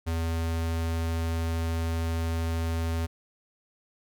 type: tone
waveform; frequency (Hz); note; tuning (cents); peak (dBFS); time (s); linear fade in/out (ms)
square; 82.41; E2; 0; -27; 0.06-3.07; 20
effects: none